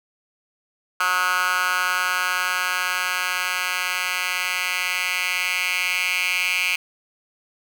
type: tone with high-pass filter sweep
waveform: 10% pulse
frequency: 182 Hz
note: F#3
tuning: 28 cents flat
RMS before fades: -23 dBFS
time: 1-6.76 s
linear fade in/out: 5 ms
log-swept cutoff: 1400 to 2300 Hz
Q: 5.2
effects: none